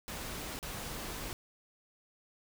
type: noise with dropouts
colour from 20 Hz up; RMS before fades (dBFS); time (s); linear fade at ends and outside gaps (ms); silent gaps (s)
pink; -41; 0.08-1.33; 0; 0.59-0.628
effects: none

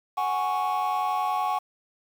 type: chord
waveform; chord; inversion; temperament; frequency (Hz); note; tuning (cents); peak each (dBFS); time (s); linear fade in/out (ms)
triangle; F# suspended second; none; equal; 740 / 830.6 / 1108.7; F#5 / G#5 / C#6; 0 / 0 / 0; -25; 0.17-1.59; 10
effects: tanh soft clip ceiling -18 dBFS + 8-bit

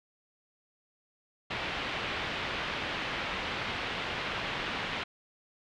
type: low-pass noise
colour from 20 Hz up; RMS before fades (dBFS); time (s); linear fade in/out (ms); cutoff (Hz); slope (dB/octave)
white; -35; 1.5-5.04; 10; 3200; 24
effects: none

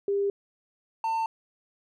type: tone pair in turn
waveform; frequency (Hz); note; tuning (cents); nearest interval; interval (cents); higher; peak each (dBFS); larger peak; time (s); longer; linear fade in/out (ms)
sine / triangle; 400.2 / 898.4; G4 / A5; +36 / +36; octave + major second; 1400; second; -23; neither; 0.08-0.3 / 1.04-1.26; neither; 2
effects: none

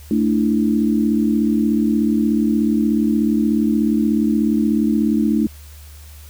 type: chord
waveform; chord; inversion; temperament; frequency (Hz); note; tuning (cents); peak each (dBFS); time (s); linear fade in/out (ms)
sine; A suspended fourth; none; just; 220 / 293.3 / 330; A3 / D4 / E4; 0 / -2 / +2; -16 / -19 / -22; 0.11-5.47; 2
effects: added 74 Hz sine -37 dBFS peak until 6.29 s + white hiss -46 dBFS RMS until 6.29 s

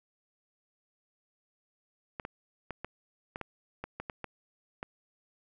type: clicks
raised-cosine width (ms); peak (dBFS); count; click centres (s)
0.5; -22; 11; 2.198 / 2.251 / 2.707 / 2.846 / 3.359 / 3.413 / 3.84 / 4 / 4.098 / 4.243 / 4.829
effects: none

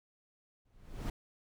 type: noise with exponential growth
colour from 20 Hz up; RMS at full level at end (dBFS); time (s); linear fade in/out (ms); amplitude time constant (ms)
brown; -31; 0.65-1.1; 5; 96
effects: none

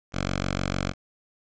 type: tone with notch filter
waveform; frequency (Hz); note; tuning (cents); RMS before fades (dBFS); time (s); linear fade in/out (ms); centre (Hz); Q
5% pulse; 46.61; F#1; +13; -28; 0.12-0.94; 50; 390; 1.2
effects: resampled to 16000 Hz + 8-bit

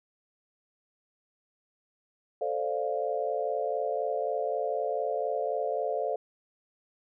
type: chord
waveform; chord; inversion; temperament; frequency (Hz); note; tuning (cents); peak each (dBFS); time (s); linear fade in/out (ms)
sine; D minor seventh; second; equal; 440 / 523.3 / 587.3 / 698.5; A4 / C5 / D5 / F5; 0 / 0 / 0 / 0; -33; 2.41-6.16; 5
effects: none

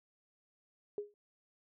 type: tone with exponential decay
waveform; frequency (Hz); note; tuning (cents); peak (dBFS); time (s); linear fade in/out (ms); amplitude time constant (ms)
sine; 413; G#4; -10; -32; 0.98-1.14; 1; 34
effects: none

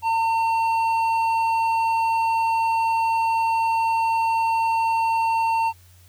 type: tone with hard clipping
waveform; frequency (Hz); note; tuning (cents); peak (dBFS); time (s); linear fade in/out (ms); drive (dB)
triangle; 906; A#5; -50; -20; 0.02-5.73; 50; 10
effects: added 90 Hz sine -49 dBFS peak until 6.08 s + white hiss -56 dBFS RMS until 6.08 s

